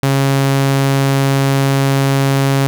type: tone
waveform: sawtooth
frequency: 136.9 Hz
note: C#3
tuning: 21 cents flat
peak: -7 dBFS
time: 0.03-2.67 s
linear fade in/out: 0 ms
effects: none